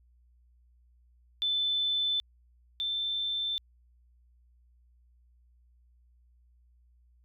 sine tone pair in turn, 3520 / 3549 Hz, A7 / A7, 0 / +14 cents, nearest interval unison, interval 14 cents, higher second, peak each -26 / -29 dBFS, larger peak first, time 1.42-2.2 / 2.8-3.58 s, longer neither, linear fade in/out 0 ms, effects added 60 Hz sine -60 dBFS peak until 7.24 s

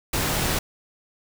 pink noise, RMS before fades -24 dBFS, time 0.13-0.59 s, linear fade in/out 5 ms, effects none

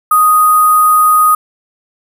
sine tone with sample-and-hold, 1244.5 Hz, D#6, in tune, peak -5 dBFS, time 0.11-1.35 s, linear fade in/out 5 ms, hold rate 11025 Hz, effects none

